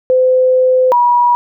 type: tone pair in turn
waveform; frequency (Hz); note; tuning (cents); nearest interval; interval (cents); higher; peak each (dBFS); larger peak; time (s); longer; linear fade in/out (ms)
sine; 512 / 966.5; C5 / B5; -38 / -38; major seventh; 1100; second; -7; neither; 0.1-0.92 / 0.92-1.35; first; 0
effects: none